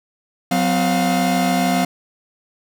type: tone cluster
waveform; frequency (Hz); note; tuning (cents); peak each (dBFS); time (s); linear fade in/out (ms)
45% pulse; 182.8 / 255.3 / 704; F#3 / C4 / F5; -21 / -42 / +14; -20; 0.51-1.85; 5
effects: none